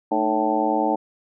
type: harmonic tone with a mistuned harmonic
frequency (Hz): 110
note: A2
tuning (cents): 0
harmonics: 2 / 3 / 4 / 5 / 6 / 7 / 8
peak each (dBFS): -29 / -24 / -29 / -27 / -29 / -24 / -25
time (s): 0.11-0.96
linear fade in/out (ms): 10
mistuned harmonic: 3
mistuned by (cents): -110
effects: none